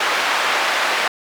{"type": "band-pass noise", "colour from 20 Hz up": "white", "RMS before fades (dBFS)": -19, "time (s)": [0, 1.08], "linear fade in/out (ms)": 5, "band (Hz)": [590, 2200], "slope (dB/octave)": 12, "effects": []}